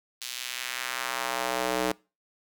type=tone with high-pass filter sweep; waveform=square; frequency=62.5 Hz; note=B1; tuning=21 cents sharp; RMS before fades=-31 dBFS; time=0.21-1.92 s; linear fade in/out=5 ms; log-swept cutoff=3900 to 360 Hz; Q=1.1; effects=noise-tail reverb RT60 0.3 s tail -24 dB re dry